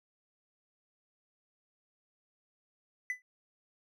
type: tone with exponential decay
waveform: triangle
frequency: 2000 Hz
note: B6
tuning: 21 cents sharp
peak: -27 dBFS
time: 3.1-3.22 s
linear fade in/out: 1 ms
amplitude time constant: 24 ms
effects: noise-tail reverb RT60 0.1 s tail -25 dB re dry